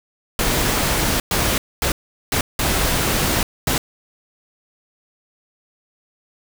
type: noise bursts at uneven times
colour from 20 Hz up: pink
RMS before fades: -19 dBFS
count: 6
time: 0.39-1.2 / 1.31-1.58 / 1.82-1.92 / 2.32-2.41 / 2.59-3.43 / 3.67-3.78 s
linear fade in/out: 2 ms
effects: none

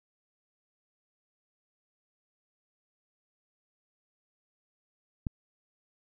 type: click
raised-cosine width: 5 ms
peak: -19 dBFS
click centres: 5.268 s
effects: none

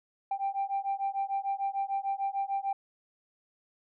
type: beating tone pair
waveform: sine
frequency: 784 / 790.7 Hz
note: G5 / G5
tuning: 0 / +15 cents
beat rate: 6.7 Hz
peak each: -31 dBFS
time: 0.31-2.73 s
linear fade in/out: 5 ms
effects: tanh soft clip ceiling -24 dBFS

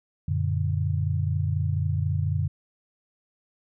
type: chord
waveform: sine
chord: Gb augmented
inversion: none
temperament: equal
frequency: 92.5 / 116.54 / 146.83 Hz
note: Gb2 / Bb2 / D3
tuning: 0 / 0 / 0 cents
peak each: -25 / -30 / -27 dBFS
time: 0.28-2.48 s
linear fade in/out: 5 ms
effects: none

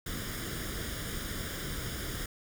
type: noise with comb filter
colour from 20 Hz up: pink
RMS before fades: -37 dBFS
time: 0.06-2.26 s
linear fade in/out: 5 ms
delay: 0.58 ms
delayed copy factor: +0.7
effects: none

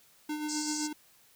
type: tone with tremolo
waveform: square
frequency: 302.1 Hz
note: D4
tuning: 49 cents sharp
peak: -32 dBFS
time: 0.29-0.93 s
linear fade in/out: 5 ms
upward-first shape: sine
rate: 7.8 Hz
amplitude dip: 45%
type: band-pass noise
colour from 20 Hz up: white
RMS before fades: -37 dBFS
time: 0.48-0.88 s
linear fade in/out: 20 ms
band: 4300 to 8300 Hz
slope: 96 dB/octave
effects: white hiss -62 dBFS RMS until 1.35 s

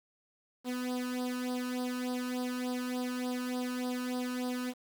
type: tone with flanger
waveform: sawtooth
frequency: 249.9 Hz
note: B3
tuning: 21 cents sharp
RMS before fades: -35 dBFS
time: 0.64-4.74 s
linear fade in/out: 50 ms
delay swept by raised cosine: 0.21 to 0.74 ms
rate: 3.4 Hz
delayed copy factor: +0.85
effects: 9-bit

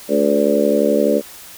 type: harmonic tone with a mistuned harmonic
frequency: 71.7 Hz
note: D2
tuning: 41 cents flat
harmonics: 3 / 4 / 5 / 6 / 7 / 8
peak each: -20 / -20 / -23 / -19 / -19 / -18 dBFS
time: 0.08-1.22 s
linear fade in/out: 50 ms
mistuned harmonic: 8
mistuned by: +16 cents
effects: white hiss -38 dBFS RMS until 1.57 s

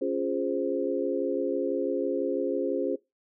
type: chord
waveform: sine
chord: Db major seventh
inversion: none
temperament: equal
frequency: 277.2 / 349.2 / 415.3 / 523.3 Hz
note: Db4 / F4 / Ab4 / C5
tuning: 0 / 0 / 0 / 0 cents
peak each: -31 dBFS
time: 0.01-2.96 s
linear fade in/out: 10 ms
effects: noise-tail reverb RT60 0.2 s tail -20 dB re dry

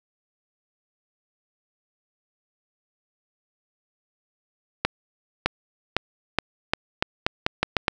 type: accelerating click train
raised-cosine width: 0.3 ms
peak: -3 dBFS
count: 11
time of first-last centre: 4.85-7.881 s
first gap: 610 ms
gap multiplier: 0.83
effects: none

